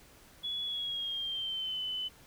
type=tone with pitch glide; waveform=sine; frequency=3389 to 3019 Hz; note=G#7 to F#7; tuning=+34 to +34 cents; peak=-33 dBFS; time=0.43-2.09 s; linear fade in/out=20 ms; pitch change=-200 cents; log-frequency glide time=0.65-1.81 s; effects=pink hiss -58 dBFS RMS until 2.26 s